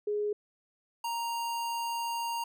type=tone pair in turn; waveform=sine / square; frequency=416.6 / 933 Hz; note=G#4 / A#5; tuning=+5 / +1 cents; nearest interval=octave + major second; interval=1396 cents; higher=second; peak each=-28 / -32 dBFS; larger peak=first; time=0.07-0.33 / 1.04-2.44 s; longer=second; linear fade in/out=5 ms; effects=none

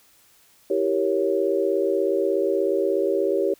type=chord; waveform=sine; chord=E diminished seventh; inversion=none; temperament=equal with one note detuned; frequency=329.6 / 389.5 / 466.2 / 554.4 Hz; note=E4 / G4 / Bb4 / Db5; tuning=0 / -11 / 0 / 0 cents; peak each=-27 / -22 / -27 / -25 dBFS; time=0.7-3.54 s; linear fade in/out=5 ms; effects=white hiss -57 dBFS RMS until 3.59 s

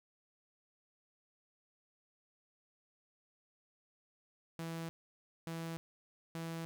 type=tone bursts; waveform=sawtooth; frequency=164.81 Hz; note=E3; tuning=in tune; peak=-36 dBFS; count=3; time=4.59-6.65 s; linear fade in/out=0 ms; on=300 ms; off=580 ms; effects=13-bit

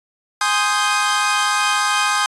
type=chord; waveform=sawtooth; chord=Ab major seventh; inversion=none; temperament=equal; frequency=830.6 / 1046.5 / 1244.5 / 1568 Hz; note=Ab5 / C6 / Eb6 / G6; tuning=0 / 0 / 0 / 0 cents; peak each=-19 / -19 / -16 / -18 dBFS; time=0.41-2.26 s; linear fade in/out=2 ms; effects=resampled to 24000 Hz

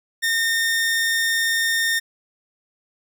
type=tone; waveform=sawtooth; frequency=1826 Hz; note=A#6; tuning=36 cents flat; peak=-15 dBFS; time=0.22-2 s; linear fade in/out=20 ms; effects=none

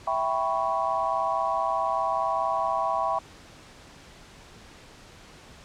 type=chord; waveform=sine; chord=C# half-diminished seventh; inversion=first; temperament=equal; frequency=659.3 / 784 / 987.8 / 1108.7 Hz; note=E5 / G5 / B5 / C#6; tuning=0 / 0 / 0 / 0 cents; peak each=-29 dBFS; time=0.07-3.19 s; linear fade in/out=5 ms; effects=pink hiss -49 dBFS RMS until 5.64 s + low-pass 7000 Hz 12 dB/octave

